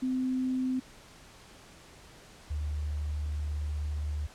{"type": "tone pair in turn", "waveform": "sine", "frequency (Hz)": [257.5, 74.63], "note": ["C4", "D2"], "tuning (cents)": [-28, 28], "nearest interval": "octave + major sixth", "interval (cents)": 2144, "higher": "first", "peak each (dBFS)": [-27, -30], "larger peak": "first", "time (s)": [[0.02, 0.8], [2.5, 4.27]], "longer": "second", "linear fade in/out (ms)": 10, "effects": ["pink hiss -53 dBFS RMS until 4.34 s", "low-pass 9000 Hz 12 dB/octave"]}